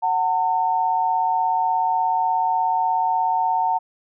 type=tone pair together; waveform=sine; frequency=743.4 / 900 Hz; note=F#5 / A5; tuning=+8 / +39 cents; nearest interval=minor third; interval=331 cents; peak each=-22 / -19 dBFS; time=0.02-3.79 s; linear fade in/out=20 ms; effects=none